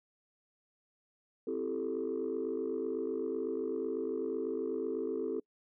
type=chord; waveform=sine; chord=A minor seventh; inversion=first; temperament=equal with one note detuned; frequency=261.6 / 334 / 392 / 440 Hz; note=C4 / E4 / G4 / A4; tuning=0 / +23 / 0 / 0 cents; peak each=-39 / -38 / -37 / -35 dBFS; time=1.47-5.4 s; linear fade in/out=5 ms; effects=noise-tail reverb RT60 0.1 s tail -26 dB re dry + tanh soft clip ceiling -26 dBFS